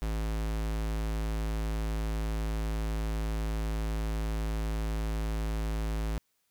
square tone, 54 Hz, A1, 32 cents flat, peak -30 dBFS, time 0.02-6.18 s, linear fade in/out 0 ms, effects white hiss -75 dBFS RMS until 6.5 s

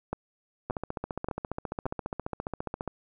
two click trains, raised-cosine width 1 ms, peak -16 / -18 dBFS, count 4 / 33, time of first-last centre 0.13-1.864 / 0.7-2.877 s, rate 1.73 / 14.7 Hz, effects none

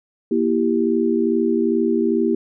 sine chord, E diminished, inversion second, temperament equal with one note detuned, 236.7 / 329.6 / 392 Hz, Bb3 / E4 / G4, +27 / 0 / 0 cents, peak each -20 dBFS, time 0.31-2.35 s, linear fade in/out 5 ms, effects none

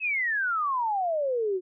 sine exponential sweep, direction down, 2637 to 355.5 Hz, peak -24 dBFS, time 0-1.61 s, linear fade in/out 50 ms, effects none

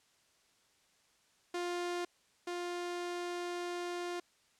sawtooth tone pair in turn, 351.5 / 351.5 Hz, F4 / F4, +11 / +11 cents, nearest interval unison, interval 0 cents, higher neither, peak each -31 / -33 dBFS, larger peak first, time 1.54-2.05 / 2.47-4.2 s, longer second, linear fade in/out 5 ms, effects white hiss -70 dBFS RMS until 4.59 s + low-pass 8000 Hz 12 dB/octave

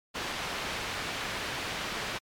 white low-pass noise, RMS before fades -35 dBFS, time 0.14-2.19 s, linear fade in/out 20 ms, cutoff 3100 Hz, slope 12 dB/octave, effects MP3 96 kbps

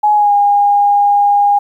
sine tone with pitch glide, 840 to 814.2 Hz, G#5 to G#5, +19 to -35 cents, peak -7 dBFS, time 0.03-1.59 s, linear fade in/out 10 ms, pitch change -54 cents, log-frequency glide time 0.14-0.33 s, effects 8-bit

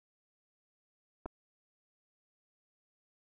clicks, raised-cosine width 1 ms, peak -27 dBFS, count 2, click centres 1.258 / 1.261 s, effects none

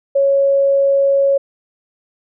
sine tone, 553 Hz, C#5, 4 cents flat, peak -10 dBFS, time 0.15-1.38 s, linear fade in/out 10 ms, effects none

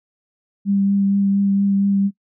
sine tone with vibrato, 198.3 Hz, G3, 20 cents sharp, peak -14 dBFS, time 0.65-2.11 s, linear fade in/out 50 ms, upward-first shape triangle, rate 4.3 Hz, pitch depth 15 cents each way, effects noise-tail reverb RT60 0.1 s tail -21 dB re dry

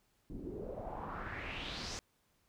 pink noise with low-pass filter sweep, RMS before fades -43 dBFS, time 0.3-1.99 s, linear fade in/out 0 ms, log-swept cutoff 240 to 6400 Hz, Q 3.6, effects pink hiss -75 dBFS RMS until 2.48 s

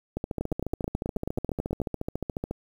two click trains, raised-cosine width 2 ms, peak -16 / -15 dBFS, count 34 / 14, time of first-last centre 0.17-2.51 / 0.41-1.817 s, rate 14.1 / 9.24 Hz, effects 8-bit

